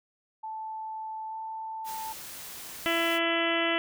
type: tone with pitch glide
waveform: sine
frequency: 877 to 884.6 Hz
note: A5 to A5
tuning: -6 to +9 cents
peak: -34 dBFS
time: 0.43-2.13 s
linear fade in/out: 10 ms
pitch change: +15 cents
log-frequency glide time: 1.29-1.34 s
type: noise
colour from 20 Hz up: white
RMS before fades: -42 dBFS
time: 1.84-3.2 s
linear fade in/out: 50 ms
type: harmonic tone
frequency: 334 Hz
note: E4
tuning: 23 cents sharp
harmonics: 1 / 2 / 3 / 4 / 5 / 6 / 7 / 8 / 9 / 10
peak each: -31 / -31 / -38 / -34 / -36 / -31 / -38 / -35 / -33 / -41 dBFS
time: 2.86-3.78 s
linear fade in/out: 0 ms
effects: none